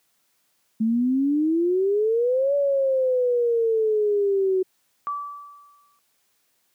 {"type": "exponential two-way sweep", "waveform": "sine", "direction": "up then down", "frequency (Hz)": [217.2, 573, 370.7], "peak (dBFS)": -18, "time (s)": [0.8, 4.63], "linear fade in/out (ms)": 10, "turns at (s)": 2.55}
{"type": "tone with exponential decay", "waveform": "sine", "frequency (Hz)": 1156, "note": "D6", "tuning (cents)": -28, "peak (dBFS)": -23, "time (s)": [5.07, 5.99], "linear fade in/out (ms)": 0, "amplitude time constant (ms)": 200}
{"effects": ["white hiss -68 dBFS RMS until 6.74 s", "high-pass 100 Hz 12 dB/octave"]}